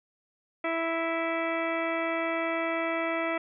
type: harmonic tone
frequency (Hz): 329.6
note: E4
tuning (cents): 0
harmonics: 1 / 2 / 3 / 4 / 5 / 6 / 7 / 8 / 10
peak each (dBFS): -33 / -31 / -39 / -35 / -46 / -35 / -37 / -43 / -49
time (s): 0.64-3.38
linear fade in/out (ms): 5
effects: none